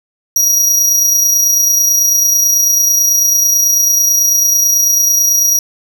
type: tone with amplitude modulation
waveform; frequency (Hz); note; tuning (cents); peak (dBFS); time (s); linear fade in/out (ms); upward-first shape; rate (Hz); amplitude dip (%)
40% pulse; 5750; F8; +50; -6; 0.36-5.59; 2; sine; 29.1; 35
effects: none